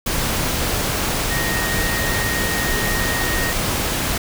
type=tone in noise; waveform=sine; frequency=1864.7 Hz; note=A#6; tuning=in tune; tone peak=-24 dBFS; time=1.3-3.52 s; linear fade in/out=5 ms; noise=pink; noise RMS=-21 dBFS; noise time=0.06-4.18 s; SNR=-6 dB; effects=none

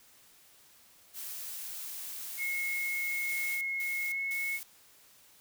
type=noise; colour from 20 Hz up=blue; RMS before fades=-41 dBFS; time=1.13-3.59 s; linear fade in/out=50 ms
type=tone with pitch glide; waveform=sine; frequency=2167 to 2188 Hz; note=C#7 to C#7; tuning=-40 to -23 cents; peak=-31 dBFS; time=2.37-4.6 s; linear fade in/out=50 ms; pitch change=+17 cents; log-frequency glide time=4.1-4.19 s
type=noise bursts; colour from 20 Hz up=blue; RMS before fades=-43 dBFS; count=3; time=3.29-4.63 s; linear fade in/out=0 ms; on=320 ms; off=190 ms
effects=white hiss -60 dBFS RMS until 5.4 s

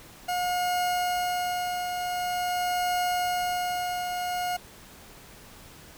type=tone with tremolo; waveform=40% pulse; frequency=718 Hz; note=F5; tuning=48 cents sharp; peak=-23 dBFS; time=0.28-4.57 s; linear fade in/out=10 ms; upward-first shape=triangle; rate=0.46 Hz; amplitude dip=45%; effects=pink hiss -49 dBFS RMS until 5.97 s

